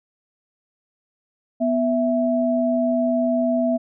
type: tone pair together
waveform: sine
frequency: 246.9 / 659.1 Hz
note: B3 / E5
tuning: 0 / 0 cents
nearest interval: octave + perfect fourth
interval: 1700 cents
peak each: -20 / -20 dBFS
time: 1.6-3.78 s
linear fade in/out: 20 ms
effects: none